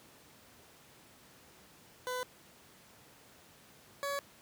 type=tone pair in turn; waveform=20% pulse; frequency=502 / 563.5 Hz; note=B4 / C#5; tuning=+28 / +28 cents; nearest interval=major second; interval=200 cents; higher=second; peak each=-30 / -29 dBFS; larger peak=second; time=2.07-2.23 / 4.03-4.19 s; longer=neither; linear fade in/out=0 ms; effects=pink hiss -59 dBFS RMS until 4.41 s + high-pass 100 Hz 12 dB/octave